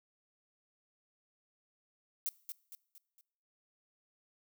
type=noise with echo; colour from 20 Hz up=violet; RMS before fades=-35 dBFS; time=2.26-2.29 s; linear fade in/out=0 ms; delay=230 ms; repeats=4; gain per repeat=-7 dB; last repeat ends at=3.21 s; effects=noise-tail reverb RT60 0.7 s tail -22 dB re dry